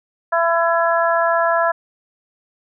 harmonic tone, 335.4 Hz, E4, 30 cents sharp, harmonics 2 / 3 / 4 / 5, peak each -17 / -20 / -21 / -22 dBFS, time 0.32-1.72 s, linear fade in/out 10 ms, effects none

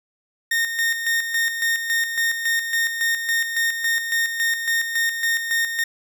40% pulse tone with tremolo, 1839 Hz, A#6, 24 cents flat, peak -17 dBFS, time 0.51-5.84 s, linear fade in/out 5 ms, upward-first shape square, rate 3.6 Hz, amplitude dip 55%, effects none

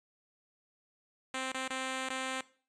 5% pulse tone with dropouts, 261.6 Hz, C4, in tune, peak -23 dBFS, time 1.34-2.41 s, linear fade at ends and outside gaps 2 ms, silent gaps 1.519-1.545 / 1.678-1.703 / 2.088-2.101 s, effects noise-tail reverb RT60 0.4 s tail -18 dB re dry + resampled to 24000 Hz

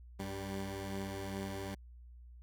15% pulse tone pair together, 96.79 / 196 Hz, G2 / G3, -21 / 0 cents, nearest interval octave, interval 1221 cents, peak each -35 / -36 dBFS, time 0.19-1.75 s, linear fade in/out 10 ms, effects added 60 Hz sine -51 dBFS peak until 2.42 s

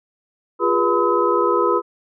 sine tone cluster, 348 / 407.9 / 487.3 / 1011 / 1279 Hz, F4 / G#4 / B4 / B5 / D#6, -6 / -31 / -23 / +40 / +47 cents, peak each -21 dBFS, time 0.59-1.82 s, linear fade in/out 50 ms, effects none

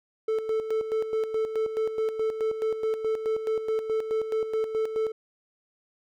triangle tone with tremolo, 440 Hz, A4, in tune, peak -21 dBFS, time 0.28-5.12 s, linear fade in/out 5 ms, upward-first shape square, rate 4.7 Hz, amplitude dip 60%, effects none

